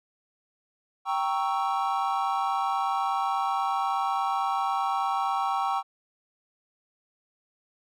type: chord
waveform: triangle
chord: G diminished seventh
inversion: none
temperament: equal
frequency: 784 / 932.3 / 1108.7 / 1318.5 Hz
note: G5 / Bb5 / Db6 / Fb6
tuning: 0 / 0 / 0 / 0 cents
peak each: -26 / -30 / -28 / -31 dBFS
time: 1.05-5.83 s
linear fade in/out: 50 ms
effects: none